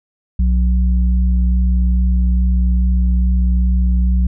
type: tone pair together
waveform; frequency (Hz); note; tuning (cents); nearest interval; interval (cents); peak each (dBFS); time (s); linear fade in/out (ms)
sine; 61.74 / 182.83; B1 / F#3; 0 / -20; octave + perfect fifth; 1880; -11 / -21; 0.39-4.27; 5
effects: none

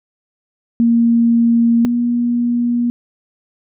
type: tone pair in turn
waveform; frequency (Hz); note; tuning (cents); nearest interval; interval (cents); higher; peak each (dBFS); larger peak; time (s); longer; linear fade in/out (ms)
sine; 233.1 / 239.5; A#3 / A#3; 0 / +47; unison; 47; second; -9 / -13; first; 0.8-1.85 / 1.85-2.9; neither; 0
effects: none

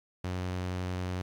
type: tone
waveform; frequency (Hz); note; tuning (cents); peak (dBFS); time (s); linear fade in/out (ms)
sawtooth; 91.1; F#2; -26; -28; 0.24-1.22; 5
effects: low-pass 6000 Hz 12 dB/octave + 10-bit

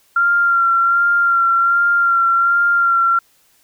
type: tone with vibrato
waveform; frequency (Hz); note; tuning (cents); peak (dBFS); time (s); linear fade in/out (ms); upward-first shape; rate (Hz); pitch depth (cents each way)
sine; 1381; F6; -20; -11; 0.16-3.19; 5; sine; 1.3; 22
effects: white hiss -56 dBFS RMS until 3.63 s

